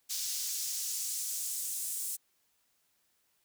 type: noise with high-pass filter sweep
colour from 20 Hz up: pink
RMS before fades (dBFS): -36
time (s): 0.09-2.17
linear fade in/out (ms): 20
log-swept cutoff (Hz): 5200 to 8700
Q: 1.6
effects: white hiss -74 dBFS RMS until 3.44 s